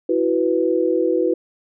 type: chord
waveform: sine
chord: E suspended second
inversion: none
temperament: equal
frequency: 329.6 / 370 / 493.9 Hz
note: E4 / F#4 / B4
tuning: 0 / 0 / 0 cents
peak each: -20 dBFS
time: 0.09-1.34 s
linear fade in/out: 5 ms
effects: none